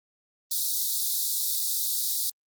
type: high-pass noise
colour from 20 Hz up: white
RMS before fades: -27 dBFS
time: 0.51-2.3 s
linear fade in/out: 5 ms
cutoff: 3600 Hz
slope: 96 dB/octave
effects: Opus 24 kbps